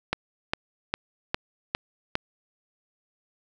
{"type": "click train", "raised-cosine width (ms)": 0.3, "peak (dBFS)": -8, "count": 6, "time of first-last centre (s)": [0.13, 2.154], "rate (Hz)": 2.47, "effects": []}